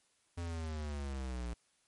square linear sweep, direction down, 86.9 to 57.7 Hz, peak -38 dBFS, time 0.37-1.54 s, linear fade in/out 10 ms, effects white hiss -73 dBFS RMS until 1.87 s + MP3 48 kbps

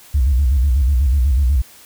sine tone with vibrato, 66.4 Hz, C2, 26 cents sharp, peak -10 dBFS, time 0.14-1.62 s, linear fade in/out 10 ms, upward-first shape square, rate 8.1 Hz, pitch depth 140 cents each way, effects tanh soft clip ceiling -8 dBFS + white hiss -44 dBFS RMS until 1.85 s

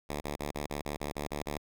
5% pulse tone bursts, 73.3 Hz, D2, 3 cents flat, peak -23 dBFS, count 10, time 0.09-1.578 s, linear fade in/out 10 ms, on 120 ms, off 32 ms, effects none

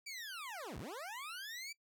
20% pulse linear two-way sweep, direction down then up, 2349 to 51.5 to 2349 Hz, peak -39 dBFS, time 0.06-1.73 s, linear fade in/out 10 ms, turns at 0.78 s, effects noise-tail reverb RT60 0.1 s tail -22 dB re dry

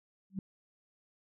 sine tone with exponential growth, 192.3 Hz, G3, 33 cents flat, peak -29 dBFS, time 0.3-0.39 s, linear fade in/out 2 ms, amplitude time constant 18 ms, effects none

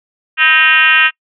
sine tone with frequency modulation, 2161 Hz, C#7, 45 cents flat, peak -6 dBFS, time 0.37-1.11 s, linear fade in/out 50 ms, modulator 294 Hz, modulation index 2.7, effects noise-tail reverb RT60 0.1 s tail -25 dB re dry

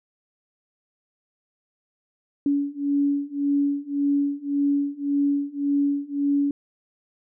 sine beating tone pair, 282.9 / 284.7 Hz, C#4 / C#4, +35 / +46 cents, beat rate 1.8 Hz, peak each -24 / -23 dBFS, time 2.46-6.51 s, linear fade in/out 2 ms, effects none

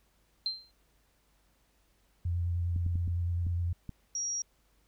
sine tone with exponential decay, 4137 Hz, C8, 20 cents flat, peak -26 dBFS, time 0.46-0.71 s, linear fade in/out 1 ms, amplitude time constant 53 ms
sine tone with vibrato, 86.7 Hz, F2, 12 cents flat, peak -28 dBFS, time 2.25-3.73 s, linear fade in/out 5 ms, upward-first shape square, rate 9.8 Hz, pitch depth 16 cents each way
clicks, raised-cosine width 5 ms, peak -27 dBFS, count 6, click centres 2.762 / 2.864 / 2.956 / 3.078 / 3.467 / 3.893 s
sine tone, 5680 Hz, F8, 28 cents sharp, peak -31 dBFS, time 4.15-4.42 s, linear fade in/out 2 ms
effects added 50 Hz sine -70 dBFS peak until 4.87 s + pink hiss -71 dBFS RMS until 4.87 s

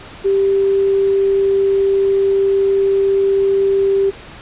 sine tone, 392 Hz, G4, in tune, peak -11 dBFS, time 0.24-4.11 s, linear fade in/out 20 ms, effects pink hiss -36 dBFS RMS until 4.41 s + resampled to 8000 Hz

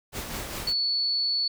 pink noise with tremolo, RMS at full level -33 dBFS, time 0.12-0.74 s, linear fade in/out 50 ms, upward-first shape sine, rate 5 Hz, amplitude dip 40%
sine tone, 4435 Hz, C#8, in tune, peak -23 dBFS, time 0.67-1.48 s, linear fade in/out 5 ms
effects none

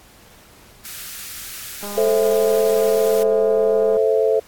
white high-pass noise, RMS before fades -33 dBFS, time 0.85-3.23 s, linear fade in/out 2 ms, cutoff 1200 Hz, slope 96 dB/octave
click train, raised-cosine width 1 ms, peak -20 dBFS, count 437, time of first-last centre 1.83-3.967 s, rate 204 Hz
sine chord, A minor, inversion none, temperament just, 440 / 528 / 660 Hz, A4 / C5 / E5, 0 / +16 / +2 cents, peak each -16 / -20 / -21 dBFS, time 1.97-4.4 s, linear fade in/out 10 ms
effects pink hiss -48 dBFS RMS until 4.47 s + AAC 64 kbps

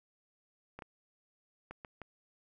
clicks, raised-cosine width 0.5 ms, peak -30 dBFS, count 5, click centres 0.79 / 0.822 / 1.71 / 1.848 / 2.017 s, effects none

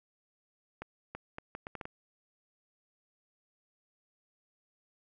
accelerating click train, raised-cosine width 0.5 ms, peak -25 dBFS, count 8, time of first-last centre 0.82-1.854 s, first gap 330 ms, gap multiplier 0.71, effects none

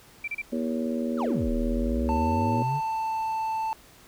sine tone bursts, 2344 Hz, D7, 4 cents flat, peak -28 dBFS, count 3, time 0.24-0.418 s, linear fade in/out 5 ms, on 38 ms, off 32 ms
harmonic tone, 80 Hz, D#2, 49 cents sharp, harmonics 3 / 4 / 5 / 6 / 7, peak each -27 / -35 / -36 / -38 / -34 dBFS, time 0.52-2.63 s, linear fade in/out 10 ms
triangle exponential two-way sweep, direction down then up, 1568 to 34.65 to 150.5 Hz, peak -25 dBFS, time 1.17-2.81 s, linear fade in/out 50 ms, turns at 1.51 s
triangle tone with pitch glide, 890 to 884.9 Hz, A5 to A5, +20 to +10 cents, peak -24 dBFS, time 2.09-3.73 s, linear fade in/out 0 ms, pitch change -10 cents, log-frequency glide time 2.3-3.42 s
effects pink hiss -53 dBFS RMS until 4.07 s

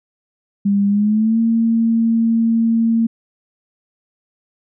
sine tone with pitch glide, 200.8 to 228 Hz, G3 to A#3, +42 to -38 cents, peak -12 dBFS, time 0.65-3.07 s, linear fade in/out 10 ms, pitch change +220 cents, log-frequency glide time 0.88-1.39 s, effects none

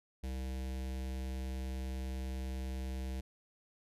square tone with notch filter, 65 Hz, C2, 11 cents flat, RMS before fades -39 dBFS, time 0.23-3.21 s, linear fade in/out 10 ms, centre 1200 Hz, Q 1.3, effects resampled to 32000 Hz

